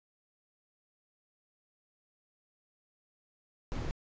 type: noise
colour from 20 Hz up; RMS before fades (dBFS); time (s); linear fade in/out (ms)
brown; -35; 3.72-3.91; 0
effects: resampled to 16000 Hz